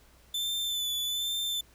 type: tone with vibrato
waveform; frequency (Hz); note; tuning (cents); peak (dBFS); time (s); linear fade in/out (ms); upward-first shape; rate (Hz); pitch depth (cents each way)
40% pulse; 3520; A7; 0; -28; 0.34-1.61; 5; sine; 1.2; 28
effects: added 60 Hz sine -60 dBFS peak until 1.74 s + pink hiss -61 dBFS RMS until 1.74 s